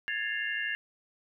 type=tone cluster; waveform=sine; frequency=1669 / 1781 / 2113 / 2782 Hz; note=G#6 / A6 / C7 / F7; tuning=+8 / +21 / +16 / -7 cents; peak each=-34 / -35 / -39 / -36 dBFS; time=0.08-0.75 s; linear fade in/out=0 ms; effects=none

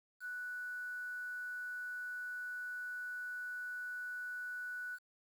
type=tone with quantisation; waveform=sine; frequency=1480 Hz; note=F#6; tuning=in tune; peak=-40 dBFS; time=0.2-4.99 s; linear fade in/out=50 ms; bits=10; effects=none

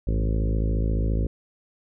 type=harmonic tone with a mistuned harmonic; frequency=54.4 Hz; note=A1; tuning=19 cents flat; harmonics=1 / 2 / 3 / 4 / 5 / 6 / 7 / 8 / 9 / 10; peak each=-22 / -28 / -32 / -34 / -36 / -38 / -39 / -40 / -41 / -42 dBFS; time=0.07-1.27 s; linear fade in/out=5 ms; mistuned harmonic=2; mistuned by=-61 cents; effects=none

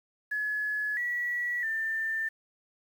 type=tone with pitch steps; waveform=sine; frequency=1701 / 1937 / 1787 Hz; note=G#6 / B6 / A6; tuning=+41 / -34 / +26 cents; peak=-28 dBFS; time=0.31-2.29 s; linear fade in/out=10 ms; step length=660 ms; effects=9-bit

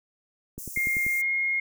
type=high-pass noise; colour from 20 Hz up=white; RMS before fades=-39 dBFS; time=0.58-1.22 s; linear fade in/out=10 ms; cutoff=5900 Hz; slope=48 dB/octave
type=click train; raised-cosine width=3 ms; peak=-25 dBFS; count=6; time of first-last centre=0.58-1.065 s; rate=10.3 Hz
type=tone with pitch glide; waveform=sine; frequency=2123 to 2145 Hz; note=C7 to C7; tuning=+25 to +42 cents; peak=-23 dBFS; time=0.76-1.6 s; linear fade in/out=5 ms; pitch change=+17 cents; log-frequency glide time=1.15-1.29 s
effects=none

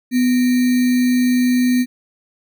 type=tone with sample-and-hold; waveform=sine; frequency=249 Hz; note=B3; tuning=14 cents sharp; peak=-12 dBFS; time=0.11-1.86 s; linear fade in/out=50 ms; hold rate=2100 Hz; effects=none

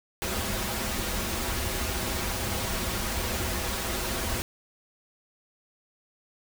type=noise with comb filter; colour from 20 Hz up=pink; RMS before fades=-30 dBFS; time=0.22-4.42 s; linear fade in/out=0 ms; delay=6.8 ms; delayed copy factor=-0.65; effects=none

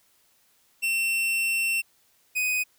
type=tone pair in turn; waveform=45% pulse; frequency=2700 / 2499 Hz; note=E7 / D#7; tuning=+41 / +7 cents; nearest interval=minor second; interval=134 cents; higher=first; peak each=-23 dBFS; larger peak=neither; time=0.82-1.82 / 2.35-2.64 s; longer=first; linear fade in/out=20 ms; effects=white hiss -64 dBFS RMS until 2.78 s

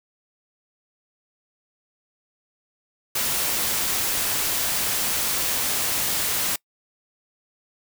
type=noise; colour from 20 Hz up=white; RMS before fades=-24 dBFS; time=3.15-6.56 s; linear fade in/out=5 ms; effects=noise-tail reverb RT60 0.1 s tail -25 dB re dry

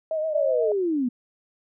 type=tone with vibrato; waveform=sine; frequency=628 Hz; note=D#5; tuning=16 cents sharp; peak=-23 dBFS; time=0.11-0.72 s; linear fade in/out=2 ms; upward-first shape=triangle; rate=8.2 Hz; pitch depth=51 cents each way
type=linear sweep; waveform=sine; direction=down; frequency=610 to 233.1 Hz; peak=-21 dBFS; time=0.33-1.09 s; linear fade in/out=10 ms
effects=none

